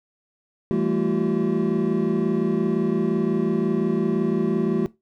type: tone cluster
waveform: triangle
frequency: 168.2 / 199.8 / 225.5 / 343.3 / 381.2 Hz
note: E3 / G3 / A3 / F4 / G4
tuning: +35 / +33 / +43 / -30 / -48 cents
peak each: -26 / -25 / -22 / -25 / -23 dBFS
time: 0.71-4.86 s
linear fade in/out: 0 ms
effects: noise-tail reverb RT60 0.2 s tail -18 dB re dry

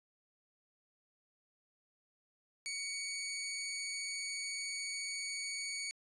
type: tone with amplitude modulation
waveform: 15% pulse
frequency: 2243 Hz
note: C#7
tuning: 20 cents sharp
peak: -30 dBFS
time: 2.66-5.91 s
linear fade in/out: 0 ms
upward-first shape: sine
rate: 185 Hz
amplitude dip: 25%
effects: resampled to 22050 Hz

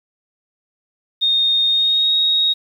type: tone with pitch glide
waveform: sine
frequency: 3689 to 3764 Hz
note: A#7 to A#7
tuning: -19 to +16 cents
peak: -13 dBFS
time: 1.21-2.54 s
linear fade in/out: 20 ms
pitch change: +35 cents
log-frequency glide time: 1.68-2.14 s
effects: 8-bit

